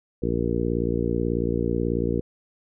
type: harmonic tone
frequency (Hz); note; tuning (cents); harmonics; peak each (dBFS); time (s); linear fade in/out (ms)
58.27; A#1; 0; 1 / 2 / 3 / 4 / 5 / 6 / 7 / 8; -30 / -30 / -30 / -30 / -30 / -30 / -30 / -30; 0.22-2.21; 10
effects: none